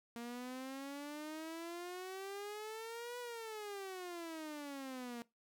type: exponential two-way sweep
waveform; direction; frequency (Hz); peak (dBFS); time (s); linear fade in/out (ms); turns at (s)
sawtooth; up then down; 233.1 to 492 to 233.1; -40; 0.16-5.22; 0; 3.19
effects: noise-tail reverb RT60 0.2 s tail -20 dB re dry